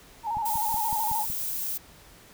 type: tone with vibrato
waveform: sine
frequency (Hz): 880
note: A5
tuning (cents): 0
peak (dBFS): -26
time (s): 0.23-1.26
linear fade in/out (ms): 50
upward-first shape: square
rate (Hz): 13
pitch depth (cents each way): 73
type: click train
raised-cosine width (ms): 5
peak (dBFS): -27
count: 6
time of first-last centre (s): 0.37-1.301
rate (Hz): 5.37
type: noise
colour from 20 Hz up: violet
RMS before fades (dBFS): -31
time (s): 0.45-1.78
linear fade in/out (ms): 10
effects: pink hiss -52 dBFS RMS until 2.33 s